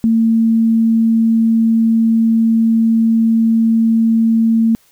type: tone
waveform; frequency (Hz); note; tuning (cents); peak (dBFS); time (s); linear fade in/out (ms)
sine; 226.1; A3; +47; -9; 0.04-4.75; 0
effects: white hiss -53 dBFS RMS until 4.91 s